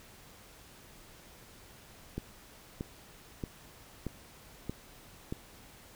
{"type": "click train", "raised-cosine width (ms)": 3, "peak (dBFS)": -22, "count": 6, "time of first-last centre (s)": [2.18, 5.325], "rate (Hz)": 1.59, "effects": ["pink hiss -55 dBFS RMS until 5.95 s"]}